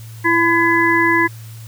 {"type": "harmonic tone with a mistuned harmonic", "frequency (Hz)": 335.1, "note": "E4", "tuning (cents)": 29, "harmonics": [1, 3, 5, 6], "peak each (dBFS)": [-17, -17, -17, -17], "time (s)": [0.24, 1.28], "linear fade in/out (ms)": 20, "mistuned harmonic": 5, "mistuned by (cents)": 19, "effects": ["added 112 Hz sine -32 dBFS peak until 1.67 s", "white hiss -44 dBFS RMS until 1.67 s"]}